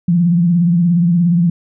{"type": "tone with vibrato", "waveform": "sine", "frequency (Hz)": 172.5, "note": "F3", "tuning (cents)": -21, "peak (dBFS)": -9, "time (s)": [0.08, 1.5], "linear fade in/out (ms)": 5, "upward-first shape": "triangle", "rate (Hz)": 17, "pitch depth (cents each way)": 90, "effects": []}